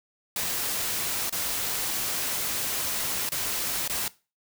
white noise with dropouts, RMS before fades -29 dBFS, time 0.36-4.08 s, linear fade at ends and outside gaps 2 ms, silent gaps 1.296-1.325 / 3.291-3.319 / 3.878-3.897 s, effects noise-tail reverb RT60 0.3 s tail -19 dB re dry

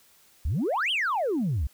sine exponential two-way sweep, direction up then down, 59.6 to 3322 to 59.6 Hz, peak -22 dBFS, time 0.45-1.67 s, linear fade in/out 5 ms, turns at 0.91 s, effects tanh soft clip ceiling -21 dBFS + white hiss -59 dBFS RMS until 1.73 s

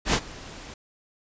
pink noise with ADSR envelope, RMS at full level -19 dBFS, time 0.05-0.74 s, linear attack 84 ms, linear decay 65 ms, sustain -22 dB, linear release 4 ms, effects resampled to 16000 Hz

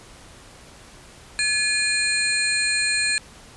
sine tone cluster, 1711 / 2440 / 4186 / 7100 / 8440 Hz, A6 / D#7 / C8 / A8 / C9, -49 / -34 / 0 / +15 / +14 cents, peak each -25 / -24 / -25 / -31 / -27 dBFS, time 1.39-3.18 s, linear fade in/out 0 ms, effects pink hiss -46 dBFS RMS until 3.56 s + resampled to 24000 Hz

